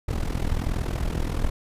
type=noise with amplitude modulation; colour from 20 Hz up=brown; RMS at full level=-22 dBFS; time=0.08-1.5 s; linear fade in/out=10 ms; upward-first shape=sine; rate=41.2 Hz; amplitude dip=80%; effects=resampled to 32000 Hz